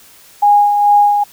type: tone with tremolo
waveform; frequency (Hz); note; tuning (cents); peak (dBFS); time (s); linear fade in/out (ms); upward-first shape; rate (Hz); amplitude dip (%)
sine; 822; G#5; -18; -5; 0.42-1.24; 10; sine; 2.3; 45
effects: white hiss -43 dBFS RMS until 1.32 s